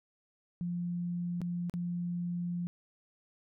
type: tone with dropouts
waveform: sine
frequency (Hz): 174.61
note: F3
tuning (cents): 0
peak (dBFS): -32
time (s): 0.61-2.67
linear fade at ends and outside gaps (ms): 0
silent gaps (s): 1.406-1.416 / 1.697-1.739
effects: none